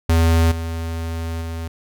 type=tone with level steps; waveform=square; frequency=82.41 Hz; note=E2; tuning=in tune; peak=-13 / -24 / -26 dBFS; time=0.09-1.68 s; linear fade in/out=5 ms; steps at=0.51 / 1.41 s; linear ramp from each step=10 ms; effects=none